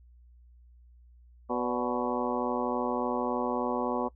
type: harmonic tone with a mistuned harmonic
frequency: 123.47 Hz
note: B2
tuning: in tune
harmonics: 2 / 3 / 4 / 5 / 6 / 7 / 8 / 9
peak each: -33 / -35 / -34 / -36 / -37 / -37 / -37 / -38 dBFS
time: 1.49-4.09 s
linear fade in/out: 20 ms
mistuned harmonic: 5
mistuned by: -89 cents
effects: noise-tail reverb RT60 0.1 s tail -21 dB re dry + added 60 Hz sine -53 dBFS peak until 4.15 s